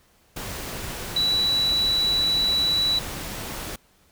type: tone in noise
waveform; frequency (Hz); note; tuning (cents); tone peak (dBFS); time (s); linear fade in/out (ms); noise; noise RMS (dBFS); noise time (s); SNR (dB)
sine; 3938; B7; -6; -19; 1.16-2.99; 5; pink; -33; 0.36-3.76; +11
effects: pink hiss -60 dBFS RMS until 4.11 s